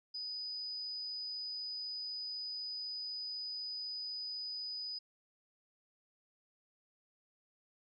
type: tone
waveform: sine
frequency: 4978 Hz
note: D#8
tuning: in tune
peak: -39 dBFS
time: 0.14-4.99 s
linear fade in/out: 10 ms
effects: none